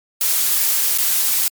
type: noise with dropouts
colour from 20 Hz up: blue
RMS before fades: -17 dBFS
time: 0.21-1.48 s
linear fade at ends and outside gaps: 1 ms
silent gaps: 0.977-0.984 s
effects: MP3 96 kbps